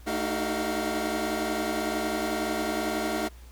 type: tone cluster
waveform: 25% pulse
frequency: 219.8 / 305 / 316 / 377.2 / 698 Hz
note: A3 / D#4 / D#4 / F#4 / F5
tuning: -2 / -34 / +27 / +33 / -1 cents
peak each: -30 dBFS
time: 0.06-3.29 s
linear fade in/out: 20 ms
effects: added 60 Hz sine -45 dBFS peak until 3.51 s + pink hiss -56 dBFS RMS until 3.51 s